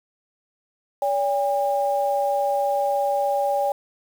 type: tone pair together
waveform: sine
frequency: 569.5 / 806 Hz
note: C#5 / G5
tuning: +47 / +48 cents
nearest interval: tritone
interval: 601 cents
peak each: -22 dBFS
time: 1.02-3.72 s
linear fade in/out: 2 ms
effects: 7-bit

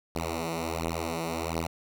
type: beating tone pair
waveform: 5% pulse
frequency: 81.9 / 83.3 Hz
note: E2 / E2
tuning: -11 / +19 cents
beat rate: 1.4 Hz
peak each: -21 / -22 dBFS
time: 0.15-1.67 s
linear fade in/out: 5 ms
effects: none

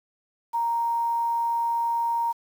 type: tone with quantisation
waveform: sine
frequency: 932.3 Hz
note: A#5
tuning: in tune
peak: -22 dBFS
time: 0.53-2.33 s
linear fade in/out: 20 ms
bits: 8
effects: none

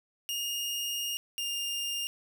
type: tone pair in turn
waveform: sawtooth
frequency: 2840 / 2809 Hz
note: F7 / F7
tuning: +28 / +9 cents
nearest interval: unison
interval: 19 cents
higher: first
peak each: -28 dBFS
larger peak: neither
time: 0.29-1.17 / 1.38-2.07 s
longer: first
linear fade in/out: 0 ms
effects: none

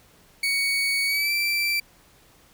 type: tone with pitch glide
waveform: 30% pulse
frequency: 2235 to 2341 Hz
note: C#7 to D7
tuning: +14 to -6 cents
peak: -19 dBFS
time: 0.43-1.8 s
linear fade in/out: 5 ms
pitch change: +80 cents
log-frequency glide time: 1.06-1.32 s
effects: pink hiss -56 dBFS RMS until 2.53 s

